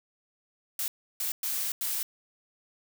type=noise bursts at uneven times; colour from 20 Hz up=blue; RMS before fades=-31 dBFS; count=4; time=0.79-0.88 / 1.2-1.32 / 1.43-1.72 / 1.81-2.03 s; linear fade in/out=2 ms; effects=none